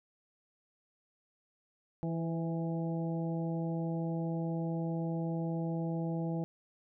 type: harmonic tone with a mistuned harmonic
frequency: 164.81 Hz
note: E3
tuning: in tune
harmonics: 1 / 2 / 3 / 4 / 5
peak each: -33 / -39 / -43 / -45 / -47 dBFS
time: 2.03-6.44 s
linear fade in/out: 0 ms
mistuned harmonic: 3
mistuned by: +26 cents
effects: none